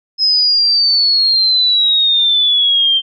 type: exponential sweep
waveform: sine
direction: down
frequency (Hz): 5140 to 3136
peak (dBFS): -9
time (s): 0.18-3.02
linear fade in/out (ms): 50
effects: none